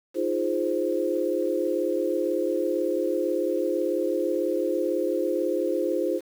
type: chord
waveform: sine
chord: F minor seventh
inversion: third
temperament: equal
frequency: 311.1 / 349.2 / 415.3 / 523.3 Hz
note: Eb4 / F4 / Ab4 / C5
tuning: 0 / 0 / 0 / 0 cents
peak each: -30 / -27 / -30 / -27 dBFS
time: 0.14-6.21 s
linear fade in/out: 50 ms
effects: 8-bit

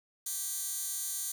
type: tone with high-pass filter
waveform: 15% pulse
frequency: 392 Hz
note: G4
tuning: in tune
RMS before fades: -36 dBFS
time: 0.26-1.32 s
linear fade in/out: 5 ms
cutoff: 8200 Hz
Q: 1.5
effects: none

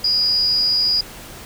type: tone with amplitude modulation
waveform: sine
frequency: 4907 Hz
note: D#8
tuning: 25 cents flat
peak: -12 dBFS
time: 0.04-1.01 s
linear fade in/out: 5 ms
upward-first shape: sine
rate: 259 Hz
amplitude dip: 55%
effects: pink hiss -37 dBFS RMS until 1.45 s

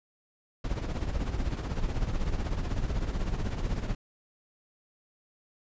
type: noise with tremolo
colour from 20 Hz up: brown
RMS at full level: -27 dBFS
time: 0.64-3.95 s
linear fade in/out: 5 ms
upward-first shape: triangle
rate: 16 Hz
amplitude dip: 70%
effects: resampled to 16000 Hz

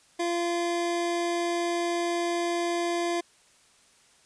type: tone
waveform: 25% pulse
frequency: 344.2 Hz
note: F4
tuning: 25 cents flat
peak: -22 dBFS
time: 0.19-3.21 s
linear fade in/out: 10 ms
effects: white hiss -60 dBFS RMS until 4.25 s + resampled to 22050 Hz

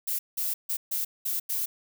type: noise bursts at uneven times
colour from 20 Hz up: violet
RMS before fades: -29 dBFS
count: 6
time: 0.07-0.19 / 0.37-0.54 / 0.69-0.77 / 0.91-1.05 / 1.25-1.4 / 1.49-1.66 s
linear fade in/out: 10 ms
effects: none

